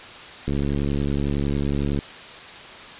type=click train; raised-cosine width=3 ms; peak=-12 dBFS; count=108; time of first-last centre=0.48-1.989 s; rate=70.9 Hz; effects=white hiss -39 dBFS RMS until 2.99 s + resampled to 8000 Hz